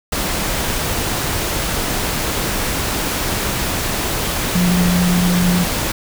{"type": "tone in noise", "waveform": "sine", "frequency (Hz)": 177.6, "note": "F3", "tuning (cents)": 29, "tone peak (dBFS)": -13, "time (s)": [4.55, 5.64], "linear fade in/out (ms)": 5, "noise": "pink", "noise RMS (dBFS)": -20, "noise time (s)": [0.12, 5.92], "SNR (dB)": 4, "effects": []}